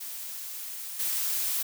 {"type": "noise with level steps", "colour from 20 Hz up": "blue", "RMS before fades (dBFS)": [-38, -29], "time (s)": [0, 1.63], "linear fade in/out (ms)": 10, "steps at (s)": 0.99, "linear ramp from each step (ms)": 10, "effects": []}